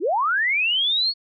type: linear sweep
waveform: sine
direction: up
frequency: 275.6 to 4435 Hz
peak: -18 dBFS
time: 0-1.14 s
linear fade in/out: 50 ms
effects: none